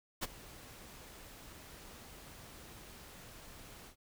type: noise with ADSR envelope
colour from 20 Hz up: pink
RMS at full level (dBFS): -34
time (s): 0.21-3.96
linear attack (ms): 24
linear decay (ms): 26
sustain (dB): -19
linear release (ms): 93
effects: none